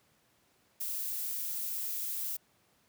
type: noise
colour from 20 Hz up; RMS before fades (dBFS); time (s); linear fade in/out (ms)
violet; -36; 0.8-2.37; 10
effects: pink hiss -69 dBFS RMS until 2.88 s + high-pass 100 Hz 12 dB/octave